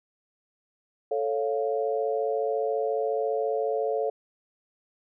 sine chord, A augmented, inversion none, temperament equal, 440 / 554.4 / 698.5 Hz, A4 / C#5 / E#5, 0 / 0 / 0 cents, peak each -27 / -29 / -31 dBFS, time 1.11-4.1 s, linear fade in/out 5 ms, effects none

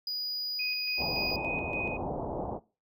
triangle tone, 4920 Hz, D#8, 20 cents flat, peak -30 dBFS, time 0.07-1.36 s, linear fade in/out 2 ms
sine tone with tremolo, 2497 Hz, D#7, 6 cents sharp, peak -32 dBFS, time 0.59-1.97 s, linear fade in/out 5 ms, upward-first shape square, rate 3.5 Hz, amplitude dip 45%
white low-pass noise, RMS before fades -35 dBFS, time 0.97-2.6 s, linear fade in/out 50 ms, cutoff 890 Hz, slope 48 dB/octave
effects noise-tail reverb RT60 0.3 s tail -19 dB re dry

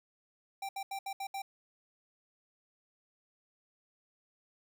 square tone bursts at uneven times, 784 Hz, G5, in tune, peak -37 dBFS, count 6, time 0.62-0.69 / 0.76-0.83 / 0.91-0.99 / 1.06-1.13 / 1.2-1.27 / 1.34-1.42 s, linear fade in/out 5 ms, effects none

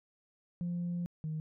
sine tone pair in turn, 174.3 / 156.33 Hz, F3 / D#3, -3 / +9 cents, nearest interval major second, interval 188 cents, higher first, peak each -31 / -33 dBFS, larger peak first, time 0.61-1.06 / 1.24-1.4 s, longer first, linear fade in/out 0 ms, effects tanh soft clip ceiling -30 dBFS

